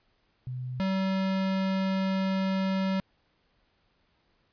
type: tone pair in turn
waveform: sine / square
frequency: 126.5 / 191.12 Hz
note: B2 / G3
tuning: +42 / -44 cents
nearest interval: perfect fifth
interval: 714 cents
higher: second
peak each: -32 / -26 dBFS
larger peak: second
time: 0.47-0.8 / 0.8-3 s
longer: second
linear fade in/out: 0 ms
effects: pink hiss -70 dBFS RMS until 4.52 s + resampled to 11025 Hz